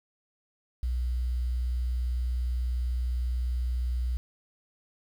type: tone with quantisation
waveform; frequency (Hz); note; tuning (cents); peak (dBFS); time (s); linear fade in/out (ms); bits
sine; 61.4; B1; -9; -26; 0.83-4.17; 0; 9
effects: none